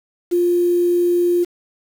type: tone with quantisation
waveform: sine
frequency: 350.4 Hz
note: F4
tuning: 6 cents sharp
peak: -13 dBFS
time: 0.31-1.45 s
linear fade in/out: 20 ms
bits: 6
effects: none